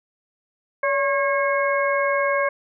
harmonic tone with a mistuned harmonic, 543 Hz, C#5, 36 cents flat, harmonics 1 / 2 / 3 / 4, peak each -21 / -24 / -26 / -27 dBFS, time 0.83-2.49 s, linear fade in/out 5 ms, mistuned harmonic 1, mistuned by +75 cents, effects none

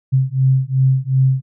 sine beating tone pair, 130.81 / 133.51 Hz, C3 / C3, 0 / +35 cents, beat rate 2.7 Hz, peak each -15 dBFS, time 0.12-1.42 s, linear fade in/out 20 ms, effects none

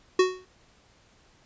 square tone with exponential decay, 370 Hz, F#4, in tune, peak -15 dBFS, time 0.19-0.45 s, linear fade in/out 5 ms, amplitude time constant 55 ms, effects pink hiss -60 dBFS RMS until 1.45 s + resampled to 16000 Hz

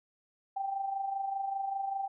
sine tone with amplitude modulation, 784 Hz, G5, in tune, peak -29 dBFS, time 0.56-2.08 s, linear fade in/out 10 ms, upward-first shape sine, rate 25.1 Hz, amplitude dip 55%, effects none

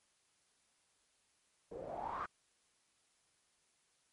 white noise with low-pass filter sweep, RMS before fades -43 dBFS, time 1.71-2.26 s, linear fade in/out 5 ms, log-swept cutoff 430 to 1300 Hz, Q 7.4, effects white hiss -75 dBFS RMS until 4.12 s + MP3 48 kbps

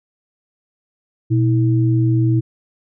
sine tone pair together, 120.8 / 322.5 Hz, B2 / E4, -38 / -38 cents, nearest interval octave + perfect fourth, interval 1700 cents, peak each -13 / -19 dBFS, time 1.3-2.41 s, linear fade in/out 20 ms, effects none

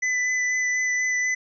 square tone with vibrato, 2000 Hz, B6, 21 cents sharp, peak -22 dBFS, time 0.02-1.35 s, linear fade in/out 10 ms, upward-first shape sine, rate 4.1 Hz, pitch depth 11 cents each way, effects resampled to 16000 Hz

